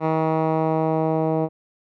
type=tone with low-pass filter sweep; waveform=10% pulse; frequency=159.1 Hz; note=D#3; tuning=39 cents sharp; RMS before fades=-21 dBFS; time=0-1.49 s; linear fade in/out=50 ms; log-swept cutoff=1300 to 630 Hz; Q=1.1; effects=none